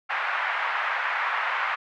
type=band-pass noise; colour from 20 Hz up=white; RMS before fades=-27 dBFS; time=0.09-1.76 s; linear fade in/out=20 ms; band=810 to 2000 Hz; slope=24 dB/octave; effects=none